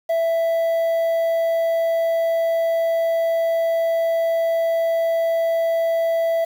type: tone with quantisation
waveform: triangle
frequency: 662 Hz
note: E5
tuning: 7 cents sharp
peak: -15 dBFS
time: 0.09-6.45 s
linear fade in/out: 10 ms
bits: 7
effects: none